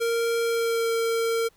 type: tone with pitch glide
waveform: square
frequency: 463.7 to 457.6 Hz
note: A#4 to A#4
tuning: -9 to -32 cents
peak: -23 dBFS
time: 0-1.49 s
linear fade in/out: 20 ms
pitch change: -23 cents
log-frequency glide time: 0.43-0.93 s
effects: pink hiss -62 dBFS RMS until 1.56 s